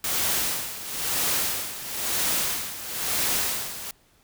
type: noise with tremolo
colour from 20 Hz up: white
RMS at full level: -24 dBFS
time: 0.04-3.91 s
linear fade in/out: 2 ms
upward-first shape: sine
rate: 1 Hz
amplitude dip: 75%
effects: pink hiss -61 dBFS RMS until 4.23 s